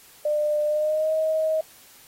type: tone with pitch glide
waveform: sine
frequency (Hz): 599 to 631.3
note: D5 to D#5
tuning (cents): +34 to +25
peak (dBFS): -20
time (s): 0.25-1.61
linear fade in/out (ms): 5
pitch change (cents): +91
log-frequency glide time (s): 0.67-1.13
effects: white hiss -51 dBFS RMS until 2.07 s + AAC 48 kbps